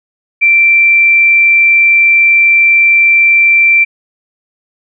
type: tone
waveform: sine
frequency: 2349 Hz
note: D7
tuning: in tune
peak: -4 dBFS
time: 0.41-3.85 s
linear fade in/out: 20 ms
effects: none